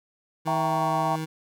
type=tone with pitch glide; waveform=25% pulse; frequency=160 to 158.25 Hz; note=D#3 to D#3; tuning=+49 to +30 cents; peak=-25 dBFS; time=0.45-1.26 s; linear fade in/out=20 ms; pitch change=-19 cents; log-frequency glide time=0.55-0.9 s
type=chord; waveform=sine; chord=E diminished seventh; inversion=none; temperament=equal; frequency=659.3 / 784 / 932.3 / 1108.7 Hz; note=E5 / G5 / Bb5 / Db6; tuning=0 / 0 / 0 / 0 cents; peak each=-29 / -27 / -28 / -31 dBFS; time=0.47-1.16 s; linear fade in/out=5 ms
effects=none